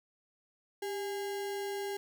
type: tone with sample-and-hold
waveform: sine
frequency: 396.6 Hz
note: G4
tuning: 20 cents sharp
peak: -34 dBFS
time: 0.82-1.97 s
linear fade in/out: 5 ms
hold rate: 1225 Hz
effects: none